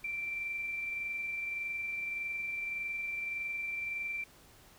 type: tone with amplitude modulation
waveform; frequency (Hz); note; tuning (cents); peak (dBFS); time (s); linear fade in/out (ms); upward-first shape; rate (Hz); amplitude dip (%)
sine; 2349; D7; 0; -33; 0.04-4.24; 5; sine; 21.7; 30
effects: pink hiss -59 dBFS RMS until 4.78 s